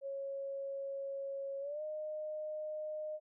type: tone with pitch glide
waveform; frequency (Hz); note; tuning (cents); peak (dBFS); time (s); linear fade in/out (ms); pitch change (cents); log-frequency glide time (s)
sine; 550 to 613.8; C#5 to D#5; -14 to -24; -38; 0.01-3.2; 50; +190; 1.6-1.82
effects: none